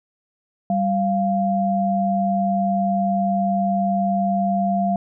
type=tone pair together; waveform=sine; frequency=195.03 / 695 Hz; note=G3 / F5; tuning=-9 / -9 cents; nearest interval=octave + minor seventh; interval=2200 cents; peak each=-20 dBFS; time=0.7-4.96 s; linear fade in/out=2 ms; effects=none